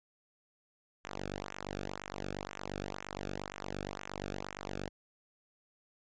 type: tone with flanger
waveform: sawtooth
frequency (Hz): 48.6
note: G1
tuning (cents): -14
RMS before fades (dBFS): -42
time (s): 1.04-4.89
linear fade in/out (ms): 10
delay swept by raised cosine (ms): 0.21 to 1.02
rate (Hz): 2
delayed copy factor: -1
effects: resampled to 16000 Hz